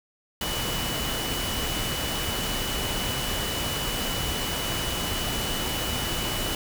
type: tone in noise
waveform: sine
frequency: 2960 Hz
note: F#7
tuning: in tune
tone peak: -33 dBFS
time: 0.41-6.55 s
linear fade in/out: 2 ms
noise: pink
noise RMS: -29 dBFS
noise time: 0.41-6.55 s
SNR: -7 dB
effects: none